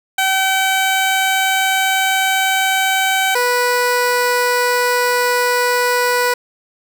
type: tone pair in turn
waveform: 15% pulse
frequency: 766 / 491 Hz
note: G5 / B4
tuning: -40 / -10 cents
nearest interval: minor sixth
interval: 770 cents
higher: first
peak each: -7 dBFS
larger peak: neither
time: 0.18-3.35 / 3.35-6.34 s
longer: first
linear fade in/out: 5 ms
effects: none